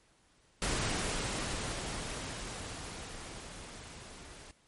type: noise with level ramp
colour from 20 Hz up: pink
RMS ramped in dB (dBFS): -32 to -51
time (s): 0.62-4.51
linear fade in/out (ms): 0
effects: pink hiss -67 dBFS RMS until 4.67 s + MP3 48 kbps